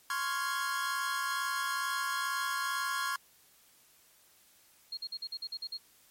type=chord; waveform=45% pulse; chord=Db major seventh; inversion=third; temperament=equal; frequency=1046.5 / 1108.7 / 1396.9 / 1661.2 Hz; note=C6 / Db6 / F6 / Ab6; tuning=0 / 0 / 0 / 0 cents; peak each=-37 dBFS; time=0.1-3.16 s; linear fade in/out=2 ms
type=tone bursts; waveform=sine; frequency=4264 Hz; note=C8; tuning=32 cents sharp; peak=-35 dBFS; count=9; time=4.92-5.772 s; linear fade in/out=5 ms; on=52 ms; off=48 ms
effects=white hiss -63 dBFS RMS until 6.1 s + MP3 64 kbps